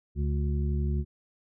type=harmonic tone; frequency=72 Hz; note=D2; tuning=34 cents flat; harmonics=1 / 2 / 3 / 5; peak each=-26 / -32 / -36 / -40 dBFS; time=0.15-1.05 s; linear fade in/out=50 ms; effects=none